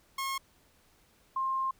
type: tone pair in turn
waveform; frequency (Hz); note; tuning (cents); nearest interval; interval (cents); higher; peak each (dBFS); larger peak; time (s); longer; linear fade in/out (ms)
sawtooth / sine; 1081 / 1060; C#6 / C6; -44 / +22; unison; 34; first; -28; neither; 0.18-0.38 / 1.36-1.71; second; 5
effects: pink hiss -65 dBFS RMS until 1.79 s